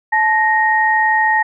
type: tone pair together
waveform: sine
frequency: 867.9 / 1864.7 Hz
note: A5 / A#6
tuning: -24 / 0 cents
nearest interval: octave + minor second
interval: 1324 cents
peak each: -14 dBFS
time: 0.12-1.43 s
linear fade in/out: 10 ms
effects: none